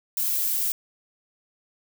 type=noise; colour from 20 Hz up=violet; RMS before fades=-25 dBFS; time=0.17-0.72 s; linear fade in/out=2 ms; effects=none